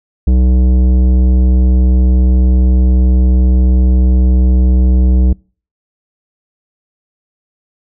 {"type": "tone with tanh clipping", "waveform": "sine", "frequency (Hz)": 62.8, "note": "B1", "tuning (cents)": 30, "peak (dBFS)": -8, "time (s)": [0.27, 5.33], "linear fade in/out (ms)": 5, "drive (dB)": 13, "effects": ["noise-tail reverb RT60 0.4 s tail -26 dB re dry"]}